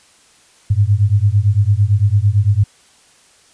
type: beating tone pair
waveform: sine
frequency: 98 / 106.9 Hz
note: G2 / A2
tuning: 0 / -49 cents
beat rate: 8.9 Hz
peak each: -13 dBFS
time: 0.7-2.64 s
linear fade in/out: 10 ms
effects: white hiss -50 dBFS RMS until 3.53 s + resampled to 22050 Hz